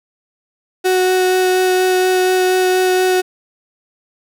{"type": "tone with vibrato", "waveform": "35% pulse", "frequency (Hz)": 369.7, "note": "F#4", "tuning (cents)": -1, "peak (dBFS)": -10, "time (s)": [0.84, 3.22], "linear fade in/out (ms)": 20, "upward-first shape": "sine", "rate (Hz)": 4.2, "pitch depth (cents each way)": 8, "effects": []}